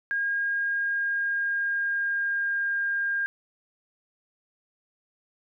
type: tone with pitch glide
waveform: sine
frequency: 1624 to 1609.1 Hz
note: G#6 to G6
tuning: -39 to +45 cents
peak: -24 dBFS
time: 0.11-3.26 s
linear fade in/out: 0 ms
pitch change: -16 cents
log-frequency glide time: 0.4-2.79 s
effects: none